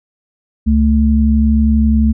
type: tone pair together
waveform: sine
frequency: 69.3 / 220 Hz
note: C#2 / A3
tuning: 0 / 0 cents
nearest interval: octave + minor sixth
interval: 2000 cents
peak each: -11 dBFS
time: 0.66-2.13 s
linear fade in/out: 20 ms
effects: none